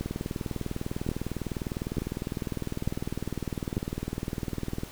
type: two click trains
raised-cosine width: 3 ms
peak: -18 / -14 dBFS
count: 97 / 4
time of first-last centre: 0.01-4.834 / 1.09-3.769 s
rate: 19.9 / 1.12 Hz
effects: pink hiss -46 dBFS RMS until 4.91 s